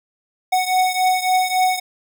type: beating tone pair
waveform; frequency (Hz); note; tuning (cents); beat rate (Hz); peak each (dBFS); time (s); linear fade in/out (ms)
square; 740 / 743.6; F#5 / F#5; 0 / +8; 3.6; -18 / -21; 0.52-1.8; 10
effects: none